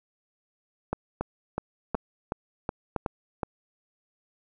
two click trains, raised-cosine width 1 ms, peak -14 / -13 dBFS, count 7 / 3, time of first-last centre 1.21-3.432 / 0.93-2.963 s, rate 2.7 / 0.984 Hz, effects none

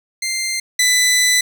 15% pulse tone pair in turn, 2093 / 1995.4 Hz, C7 / B6, 0 / +17 cents, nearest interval minor second, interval 83 cents, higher first, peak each -13 / -6 dBFS, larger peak second, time 0.22-0.6 / 0.79-1.41 s, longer second, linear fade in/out 5 ms, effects none

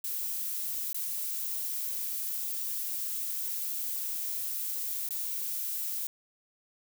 violet noise with dropouts, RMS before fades -34 dBFS, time 0.04-6.07 s, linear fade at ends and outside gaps 2 ms, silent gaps 0.93-0.945 / 5.09-5.107 s, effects none

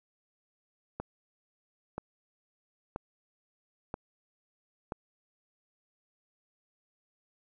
click train, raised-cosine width 1 ms, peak -21 dBFS, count 5, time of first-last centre 1-4.922 s, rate 1.02 Hz, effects none

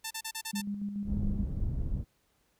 5% pulse tone bursts, 890 Hz, A5, 20 cents sharp, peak -23 dBFS, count 6, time 0.04-0.618 s, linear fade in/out 10 ms, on 68 ms, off 34 ms
sine tone with tremolo, 203 Hz, G#3, 39 cents flat, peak -31 dBFS, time 0.53-1.44 s, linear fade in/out 10 ms, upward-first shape square, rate 7 Hz, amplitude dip 45%
pink low-pass noise, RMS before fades -32 dBFS, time 1.04-2.05 s, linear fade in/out 50 ms, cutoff 150 Hz, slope 12 dB/octave
effects pink hiss -72 dBFS RMS until 2.59 s

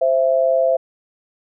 sine tone pair together, 523.3 / 665 Hz, C5 / E5, 0 / +15 cents, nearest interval major third, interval 415 cents, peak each -16 dBFS, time 0.01-0.77 s, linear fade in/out 10 ms, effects none

